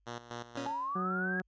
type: tone with tremolo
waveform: 5% pulse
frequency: 119.1 Hz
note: A#2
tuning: 38 cents sharp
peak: -28 dBFS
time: 0.06-0.73 s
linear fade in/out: 20 ms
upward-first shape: square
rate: 4.1 Hz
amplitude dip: 75%
type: tone with exponential decay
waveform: 25% pulse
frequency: 277.2 Hz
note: C#4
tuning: in tune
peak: -31 dBFS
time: 0.57-1.08 s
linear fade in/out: 2 ms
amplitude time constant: 110 ms
type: linear sweep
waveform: sine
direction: up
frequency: 841 to 1665 Hz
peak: -33 dBFS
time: 0.66-1.4 s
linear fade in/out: 0 ms
type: harmonic tone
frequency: 185 Hz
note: F#3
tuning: in tune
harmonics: 1 / 2 / 3 / 4 / 5 / 6 / 7 / 8 / 9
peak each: -35 / -40 / -47 / -46 / -57 / -57 / -52 / -53 / -57 dBFS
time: 0.95-1.42 s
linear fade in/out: 10 ms
effects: added 50 Hz sine -70 dBFS peak until 1.47 s + resampled to 16000 Hz